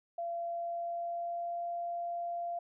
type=tone with pitch glide; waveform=sine; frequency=683 to 690.5 Hz; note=F5 to F5; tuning=-39 to -20 cents; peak=-34 dBFS; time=0.18-2.59 s; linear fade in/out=5 ms; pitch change=+19 cents; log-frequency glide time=0.34-1.65 s; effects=none